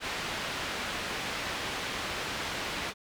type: low-pass noise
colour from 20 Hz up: white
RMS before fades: -35 dBFS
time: 0-2.94 s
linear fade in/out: 50 ms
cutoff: 3100 Hz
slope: 12 dB/octave
effects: none